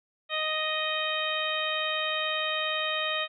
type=harmonic tone; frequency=622.3 Hz; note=D#5; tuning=in tune; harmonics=1 / 2 / 3 / 4 / 5 / 6; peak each=-34 / -34 / -34 / -34 / -34 / -34 dBFS; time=0.29-3.28 s; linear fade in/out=50 ms; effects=none